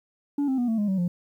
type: tone with pitch steps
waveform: sine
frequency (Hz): 286 / 263.8 / 243.3 / 224.4 / 207 / 190.88 / 176.05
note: D4 / C4 / B3 / A3 / G#3 / G3 / F3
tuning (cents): -46 / +14 / -26 / +34 / -5 / -46 / +14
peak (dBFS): -19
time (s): 0.38-1.08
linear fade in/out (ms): 5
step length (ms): 100
effects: tanh soft clip ceiling -21 dBFS + 10-bit